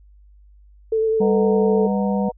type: tone with vibrato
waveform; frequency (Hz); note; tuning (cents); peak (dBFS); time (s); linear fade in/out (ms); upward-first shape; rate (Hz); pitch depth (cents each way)
sine; 442; A4; +8; -16; 0.92-1.87; 5; sine; 9.8; 18
type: tone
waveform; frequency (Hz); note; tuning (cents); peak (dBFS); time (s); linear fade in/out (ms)
sine; 199.3; G3; +29; -19; 1.2-2.29; 5
type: chord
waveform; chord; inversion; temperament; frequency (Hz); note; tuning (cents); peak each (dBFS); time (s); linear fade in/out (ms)
sine; B major seventh; none; just; 493.9 / 617.4 / 740.8 / 926; B4 / D#5 / F#5 / A#5; 0 / -14 / +2 / -12; -25 / -30 / -29 / -31; 1.2-2.32; 20
effects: added 50 Hz sine -46 dBFS peak until 2.37 s